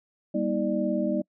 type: tone cluster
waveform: sine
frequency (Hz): 198.1 / 240.2 / 318.2 / 596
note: G3 / B3 / D#4 / D5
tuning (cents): +18 / -48 / +39 / +25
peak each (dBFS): -29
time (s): 0.34-1.22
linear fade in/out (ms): 10
effects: noise-tail reverb RT60 0.1 s tail -26 dB re dry